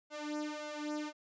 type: tone with flanger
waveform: sawtooth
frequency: 300 Hz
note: D4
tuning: 37 cents sharp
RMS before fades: -40 dBFS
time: 0.1-1.13 s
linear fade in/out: 50 ms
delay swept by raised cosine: 1.4 to 3.2 ms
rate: 1.8 Hz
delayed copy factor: +0.8
effects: resampled to 16000 Hz